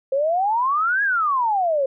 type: exponential two-way sweep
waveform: sine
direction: up then down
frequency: 523.3 to 1684 to 523.3 Hz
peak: -17 dBFS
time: 0.12-1.86 s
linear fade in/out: 5 ms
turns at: 1.03 s
effects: none